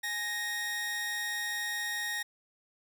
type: tone pair together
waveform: sawtooth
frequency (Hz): 830.6 / 1864.7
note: G#5 / A#6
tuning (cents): 0 / 0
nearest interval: octave + major second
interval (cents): 1400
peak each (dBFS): -40 / -29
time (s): 0.03-2.23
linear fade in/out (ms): 10
effects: none